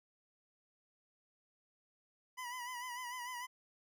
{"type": "tone with vibrato", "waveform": "25% pulse", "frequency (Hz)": 987.8, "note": "B5", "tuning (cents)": 0, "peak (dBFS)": -38, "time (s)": [2.37, 3.47], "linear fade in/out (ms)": 20, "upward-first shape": "sine", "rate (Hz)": 6.7, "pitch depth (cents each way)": 59, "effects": []}